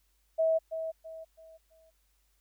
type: tone with echo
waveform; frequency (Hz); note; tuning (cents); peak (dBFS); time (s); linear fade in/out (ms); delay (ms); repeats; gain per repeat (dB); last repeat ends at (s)
sine; 646; E5; -35; -23; 0.38-0.59; 20; 330; 4; -9; 1.91
effects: added 50 Hz sine -70 dBFS peak until 2.4 s + white hiss -74 dBFS RMS until 2.4 s